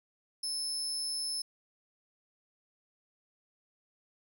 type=tone; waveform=30% pulse; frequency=5250 Hz; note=E8; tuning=8 cents flat; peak=-29 dBFS; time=0.43-1.42 s; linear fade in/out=5 ms; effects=none